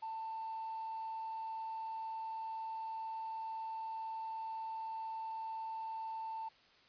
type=tone with hard clipping; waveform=sine; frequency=891 Hz; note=A5; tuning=22 cents sharp; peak=-40 dBFS; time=0.02-6.49 s; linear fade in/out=10 ms; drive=1 dB; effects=white hiss -65 dBFS RMS until 6.88 s + resampled to 11025 Hz